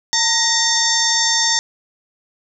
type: harmonic tone with a mistuned harmonic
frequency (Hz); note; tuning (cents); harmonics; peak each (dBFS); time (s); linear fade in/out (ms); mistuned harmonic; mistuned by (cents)
903; A5; +45; 1 / 2 / 4 / 5 / 6 / 7 / 8; -24 / -22 / -22 / -25 / -19 / -20 / -25; 0.13-1.59; 0; 2; +70
effects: none